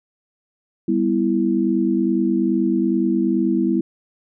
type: chord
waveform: sine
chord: E minor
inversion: first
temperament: just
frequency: 197.78 / 247.2 / 329.6 Hz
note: G3 / B3 / E4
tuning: +16 / +2 / 0 cents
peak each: -21 / -21 / -19 dBFS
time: 0.88-3.81 s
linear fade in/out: 5 ms
effects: none